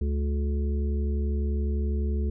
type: harmonic tone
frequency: 71.7 Hz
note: D2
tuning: 41 cents flat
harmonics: 1 / 3 / 5 / 6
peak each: -24 / -34 / -38 / -40 dBFS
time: 0.01-2.3 s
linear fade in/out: 5 ms
effects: none